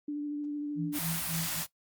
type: tone with vibrato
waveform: sine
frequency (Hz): 293.3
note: D4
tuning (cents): -2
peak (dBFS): -31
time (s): 0.08-0.99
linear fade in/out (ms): 5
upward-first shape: triangle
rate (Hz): 13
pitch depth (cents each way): 19
type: tone with tremolo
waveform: sine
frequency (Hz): 164.81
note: E3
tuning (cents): 0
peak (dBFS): -31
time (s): 0.75-1.63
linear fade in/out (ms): 50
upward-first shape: sine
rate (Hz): 3.6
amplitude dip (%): 100
type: band-stop noise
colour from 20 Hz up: white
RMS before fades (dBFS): -34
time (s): 0.92-1.67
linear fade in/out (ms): 50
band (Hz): 350 to 550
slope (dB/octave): 96
effects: noise-tail reverb RT60 0.1 s tail -17 dB re dry + Opus 48 kbps